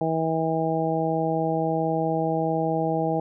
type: harmonic tone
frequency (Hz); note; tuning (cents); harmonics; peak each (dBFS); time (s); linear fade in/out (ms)
161.4; E3; -36; 1 / 2 / 3 / 4 / 5; -28 / -28 / -28 / -28 / -28; 0.01-3.2; 2
effects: none